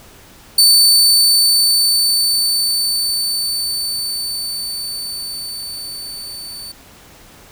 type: tone with level ramp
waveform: sawtooth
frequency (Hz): 4528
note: C#8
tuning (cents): +36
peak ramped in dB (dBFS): -4 to -26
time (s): 0.58-6.72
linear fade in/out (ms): 5
effects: pink hiss -43 dBFS RMS until 7.51 s